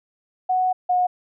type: tone pair in turn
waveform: sine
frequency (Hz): 740 / 724.8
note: F#5 / F#5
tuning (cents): 0 / -36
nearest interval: unison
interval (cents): 36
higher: first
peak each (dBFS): -17 / -16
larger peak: second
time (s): 0.49-0.73 / 0.89-1.07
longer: first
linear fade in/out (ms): 10
effects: none